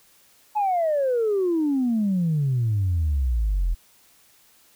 sine exponential sweep, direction down, 864 to 39.99 Hz, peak -18 dBFS, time 0.55-3.75 s, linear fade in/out 20 ms, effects tanh soft clip ceiling -16 dBFS + white hiss -57 dBFS RMS until 4.75 s

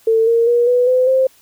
sine tone with pitch steps, 448.8 / 463 / 477.7 / 492.8 / 508.4 / 524.5 Hz, A4 / A#4 / A#4 / B4 / C5 / C5, +34 / -12 / +42 / -4 / -50 / +4 cents, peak -10 dBFS, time 0.07-1.27 s, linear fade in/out 5 ms, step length 200 ms, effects white hiss -51 dBFS RMS until 1.41 s

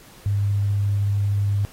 sine tone, 101 Hz, G#2, 48 cents flat, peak -18 dBFS, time 0.26-1.65 s, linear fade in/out 0 ms, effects pink hiss -48 dBFS RMS until 1.72 s + AAC 48 kbps

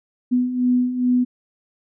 sine beating tone pair, 246.9 / 249.3 Hz, B3 / B3, 0 / +16 cents, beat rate 2.4 Hz, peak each -23 / -17 dBFS, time 0.31-1.25 s, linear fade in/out 20 ms, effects none

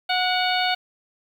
harmonic tone with a mistuned harmonic, 732 Hz, F#5, 19 cents flat, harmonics 1 / 2 / 3 / 4 / 5 / 6, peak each -23 / -27 / -28 / -28 / -29 / -30 dBFS, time 0.09-0.75 s, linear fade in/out 10 ms, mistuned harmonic 3, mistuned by +46 cents, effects 8-bit

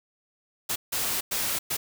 white noise bursts at uneven times, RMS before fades -28 dBFS, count 4, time 0.69-0.76 / 0.92-1.21 / 1.31-1.59 / 1.7-1.77 s, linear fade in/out 10 ms, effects none

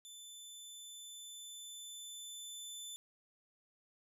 20% pulse tone with level ramp, 3520 Hz, A7, in tune, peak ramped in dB -45 to -39 dBFS, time 0.05-2.96 s, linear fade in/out 0 ms, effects none

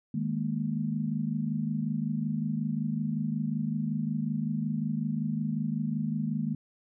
sine chord, D# suspended fourth, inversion none, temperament equal, 155.56 / 207.7 / 233.1 Hz, D#3 / G#3 / A#3, 0 / 0 / 0 cents, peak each -32 dBFS, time 0.14-6.55 s, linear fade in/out 5 ms, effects none

